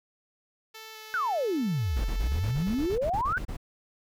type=tone with vibrato; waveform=5% pulse; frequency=438.2 Hz; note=A4; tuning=7 cents flat; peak=-31 dBFS; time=0.74-2.96 s; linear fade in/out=10 ms; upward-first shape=square; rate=2.4 Hz; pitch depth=10 cents each way
type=exponential two-way sweep; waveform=sine; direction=down then up; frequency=1568 to 37.35 to 1568 Hz; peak=-25 dBFS; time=1.14-3.38 s; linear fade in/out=0 ms; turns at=2.11 s
type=noise bursts; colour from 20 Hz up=brown; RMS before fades=-34 dBFS; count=14; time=1.96-3.569 s; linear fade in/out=10 ms; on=88 ms; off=29 ms
effects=none